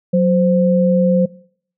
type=tone pair together; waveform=sine; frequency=184.12 / 520 Hz; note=F#3 / C5; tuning=-8 / -11 cents; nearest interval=octave + tritone; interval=1797 cents; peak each=-12 / -15 dBFS; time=0.13-1.26 s; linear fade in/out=10 ms; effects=noise-tail reverb RT60 0.6 s tail -22 dB re dry